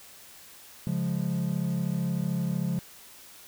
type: chord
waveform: triangle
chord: Db major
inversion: none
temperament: equal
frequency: 138.59 / 174.61 / 207.7 Hz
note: Db3 / F3 / Ab3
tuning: 0 / 0 / 0 cents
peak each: -29 / -26 / -31 dBFS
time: 0.87-2.79 s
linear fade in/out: 0 ms
effects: tanh soft clip ceiling -16 dBFS + white hiss -50 dBFS RMS until 3.47 s